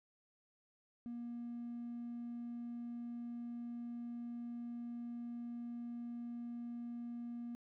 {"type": "tone", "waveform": "triangle", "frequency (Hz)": 237.7, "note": "A#3", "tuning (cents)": 34, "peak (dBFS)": -39, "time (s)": [1.06, 7.55], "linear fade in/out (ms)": 0, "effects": ["tanh soft clip ceiling -38 dBFS"]}